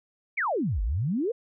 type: exponential two-way sweep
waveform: sine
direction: down then up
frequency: 2444 to 45.69 to 506 Hz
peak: -24 dBFS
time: 0.37-1.32 s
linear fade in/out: 10 ms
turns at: 0.82 s
effects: none